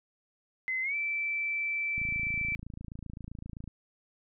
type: tone with pitch glide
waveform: sine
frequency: 2049 to 2327 Hz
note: C7 to D7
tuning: -37 to -17 cents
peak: -29 dBFS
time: 0.68-2.55 s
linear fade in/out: 0 ms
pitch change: +220 cents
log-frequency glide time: 0.82-0.95 s
type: click train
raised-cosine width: 5 ms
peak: -29 dBFS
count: 48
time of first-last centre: 1.98-3.677 s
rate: 27.7 Hz
effects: none